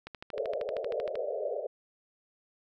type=click train; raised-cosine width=0.3 ms; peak=-25 dBFS; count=15; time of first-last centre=0.07-1.155 s; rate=12.9 Hz
type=band-pass noise; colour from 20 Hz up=white; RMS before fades=-34 dBFS; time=0.33-1.67 s; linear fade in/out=10 ms; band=410 to 660 Hz; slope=96 dB/octave
effects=none